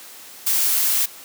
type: noise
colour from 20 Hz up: blue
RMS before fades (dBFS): -19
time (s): 0.46-1.06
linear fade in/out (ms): 10
effects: white hiss -41 dBFS RMS until 1.24 s + high-pass 200 Hz 12 dB/octave